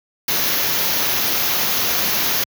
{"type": "band-stop noise", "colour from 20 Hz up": "white", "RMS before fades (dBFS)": -19, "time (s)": [0.28, 2.44], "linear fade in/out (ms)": 5, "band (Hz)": [6700, 11000], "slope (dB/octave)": 96, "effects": ["high-pass 80 Hz 12 dB/octave"]}